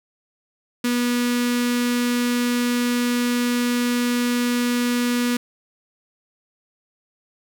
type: tone with notch filter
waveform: sawtooth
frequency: 243 Hz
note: B3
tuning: 28 cents flat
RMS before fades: -21 dBFS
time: 0.84-5.37 s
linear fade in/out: 5 ms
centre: 710 Hz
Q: 0.8
effects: none